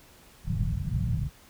white low-pass noise, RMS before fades -28 dBFS, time 0.44-1.3 s, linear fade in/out 50 ms, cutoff 170 Hz, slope 48 dB/octave, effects pink hiss -55 dBFS RMS until 1.49 s

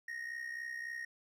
triangle tone with amplitude modulation, 1864.7 Hz, A#6, in tune, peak -35 dBFS, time 0.08-1.05 s, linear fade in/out 5 ms, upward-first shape sine, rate 63.6 Hz, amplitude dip 65%, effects none

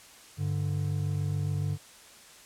triangle tone pair together, 99.68 / 146.83 Hz, G2 / D3, +29 / 0 cents, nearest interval perfect fifth, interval 671 cents, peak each -28 dBFS, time 0.37-1.78 s, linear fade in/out 50 ms, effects white hiss -52 dBFS RMS until 2.45 s + low-pass 10000 Hz 12 dB/octave

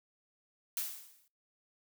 blue noise with exponential decay, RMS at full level -33 dBFS, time 0.77-1.28 s, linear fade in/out 2 ms, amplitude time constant 110 ms, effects noise-tail reverb RT60 0.3 s tail -24 dB re dry

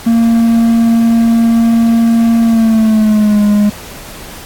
triangle tone with pitch glide, 230 to 207.3 Hz, A#3 to G#3, -23 to -3 cents, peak -4 dBFS, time 0.06-3.7 s, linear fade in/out 10 ms, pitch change -180 cents, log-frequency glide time 2.42-3.42 s, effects pink hiss -30 dBFS RMS until 4.45 s + AAC 64 kbps

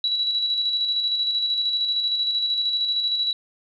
sine tone with tremolo, 3919 Hz, B7, 14 cents flat, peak -19 dBFS, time 0.04-3.33 s, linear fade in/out 2 ms, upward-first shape square, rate 13 Hz, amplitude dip 35%, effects none

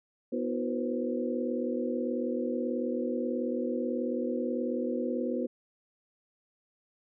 sine tone cluster, 246.4 / 316.7 / 363.5 / 485.6 / 524 Hz, B3 / D#4 / F#4 / B4 / C5, -4 / +31 / -31 / -29 / +2 cents, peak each -32 / -38 / -36 / -36 / -36 dBFS, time 0.32-5.47 s, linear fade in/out 10 ms, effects none

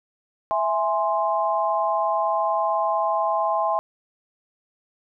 sine chord, E augmented, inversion none, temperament equal, 659.3 / 830.6 / 1046.5 Hz, E5 / G#5 / B#5, 0 / 0 / 0 cents, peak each -24 dBFS, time 0.51-3.79 s, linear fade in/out 0 ms, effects none

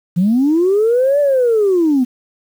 sine linear two-way sweep, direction up then down, 164.81 to 587.3 to 240.4 Hz, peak -9 dBFS, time 0.16-2.05 s, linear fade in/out 20 ms, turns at 1.2 s, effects tanh soft clip ceiling -6 dBFS + 7-bit

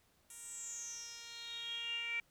10% pulse tone with band-pass filter sweep, 466.7 Hz, A#4, 2 cents sharp, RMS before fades -44 dBFS, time 0.3-2.2 s, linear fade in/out 2 ms, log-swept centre 9500 to 2300 Hz, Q 9.5, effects pink hiss -72 dBFS RMS until 2.3 s

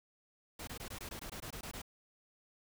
pink noise bursts, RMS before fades -45 dBFS, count 12, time 0.59-1.818 s, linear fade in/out 5 ms, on 84 ms, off 20 ms, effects none

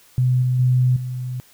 sine tone with level steps, 126.4 Hz, B2, 41 cents sharp, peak -14 / -16 / -13 / -24 dBFS, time 0.18-1.4 s, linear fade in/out 0 ms, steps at 0.42 / 0.59 / 0.96 s, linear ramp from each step 5 ms, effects white hiss -52 dBFS RMS until 1.53 s

